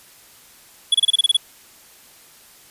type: tone bursts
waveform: square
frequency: 3388 Hz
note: G#7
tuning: 34 cents sharp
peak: -12 dBFS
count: 9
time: 0.92-1.369 s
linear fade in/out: 5 ms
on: 25 ms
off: 28 ms
effects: white hiss -48 dBFS RMS until 2.7 s + resampled to 32000 Hz